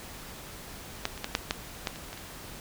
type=clicks; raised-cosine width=0.2 ms; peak=-10 / -23 / -13 / -7 / -9 / -11 / -25 / -23 / -26 dBFS; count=9; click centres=1.054 / 1.177 / 1.244 / 1.351 / 1.509 / 1.872 / 1.959 / 2.13 / 2.176 s; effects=pink hiss -44 dBFS RMS until 2.6 s